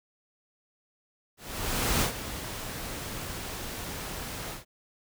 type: noise with ADSR envelope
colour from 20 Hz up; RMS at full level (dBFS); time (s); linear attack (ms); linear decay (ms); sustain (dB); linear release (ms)
pink; -25; 1.37-4.65; 650; 95; -12; 140
effects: none